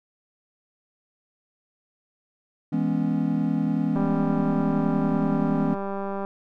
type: chord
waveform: triangle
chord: C# minor seventh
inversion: first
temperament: equal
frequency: 164.81 / 207.7 / 246.9 / 277.2 Hz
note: E3 / G#3 / B3 / C#4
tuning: 0 / 0 / 0 / 0 cents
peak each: -25 dBFS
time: 2.72-5.75 s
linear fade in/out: 10 ms
type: click train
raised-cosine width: 1 ms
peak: -18 dBFS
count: 452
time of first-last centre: 3.96-6.249 s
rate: 197 Hz
effects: none